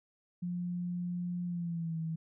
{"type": "tone with pitch glide", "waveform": "sine", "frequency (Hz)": [176.6, 161.94], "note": ["F3", "E3"], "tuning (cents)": [20, -30], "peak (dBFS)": -33, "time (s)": [0.42, 2.16], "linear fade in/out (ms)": 10, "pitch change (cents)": -150, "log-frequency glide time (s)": [1.45, 1.98], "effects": []}